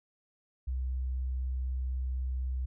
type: tone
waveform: sine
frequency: 64 Hz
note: C2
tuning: 38 cents flat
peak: -30 dBFS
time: 0.67-2.66 s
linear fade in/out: 10 ms
effects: none